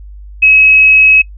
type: tone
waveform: sine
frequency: 2561 Hz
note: D#7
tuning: 49 cents sharp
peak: -3 dBFS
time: 0.42-1.22 s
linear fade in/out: 10 ms
effects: noise-tail reverb RT60 0.1 s tail -24 dB re dry + added 50 Hz sine -28 dBFS peak until 1.37 s